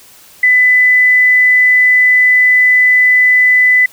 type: tone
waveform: sine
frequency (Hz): 2000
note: B6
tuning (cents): +21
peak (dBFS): -5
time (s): 0.43-3.86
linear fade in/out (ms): 5
effects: white hiss -41 dBFS RMS until 3.92 s